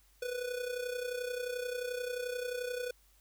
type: tone with amplitude modulation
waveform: square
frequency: 493.9 Hz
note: B4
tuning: in tune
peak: -33 dBFS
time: 0.22-2.91 s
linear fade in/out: 5 ms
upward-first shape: sine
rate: 31.4 Hz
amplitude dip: 65%
effects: added 50 Hz sine -65 dBFS peak until 3.2 s + white hiss -68 dBFS RMS until 3.2 s